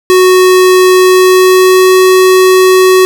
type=tone with pitch glide; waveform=square; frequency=369.4 to 372.6 Hz; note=F#4 to F#4; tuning=-3 to +12 cents; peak=-3 dBFS; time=0.1-3.05 s; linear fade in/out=0 ms; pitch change=+15 cents; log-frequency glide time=0.93-1.96 s; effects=none